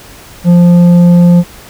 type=tone with tanh clipping; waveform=sine; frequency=174.61 Hz; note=F3; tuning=in tune; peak=-3 dBFS; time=0.44-1.44 s; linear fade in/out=50 ms; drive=7 dB; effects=pink hiss -34 dBFS RMS until 1.69 s